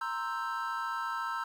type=chord; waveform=triangle; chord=C dominant seventh; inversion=third; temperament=equal; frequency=932.3 / 1046.5 / 1318.5 / 1568 Hz; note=Bb5 / C6 / E6 / G6; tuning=0 / 0 / 0 / 0 cents; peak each=-36 / -38 / -34 / -38 dBFS; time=0.01-1.44 s; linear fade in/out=5 ms; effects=10-bit